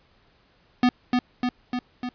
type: tone with echo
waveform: square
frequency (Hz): 247.8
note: B3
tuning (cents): +6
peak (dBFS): -16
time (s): 0.83-0.89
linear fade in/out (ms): 2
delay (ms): 300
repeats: 4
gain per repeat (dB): -3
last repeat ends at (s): 2.09
effects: pink hiss -61 dBFS RMS until 2.14 s + resampled to 11025 Hz